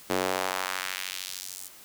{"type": "tone with high-pass filter sweep", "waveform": "square", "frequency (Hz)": 46.59, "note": "F#1", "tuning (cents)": 13, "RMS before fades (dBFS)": -32, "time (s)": [0.09, 1.69], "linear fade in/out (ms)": 20, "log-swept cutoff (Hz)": [340, 9100], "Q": 1.1, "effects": ["white hiss -50 dBFS RMS until 1.84 s"]}